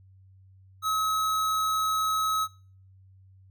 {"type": "tone", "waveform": "square", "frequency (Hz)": 1282, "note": "E6", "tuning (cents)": -49, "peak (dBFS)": -25, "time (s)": [0.82, 2.48], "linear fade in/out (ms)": 50, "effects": ["noise-tail reverb RT60 0.5 s tail -25 dB re dry", "added 95 Hz sine -52 dBFS peak until 3.5 s"]}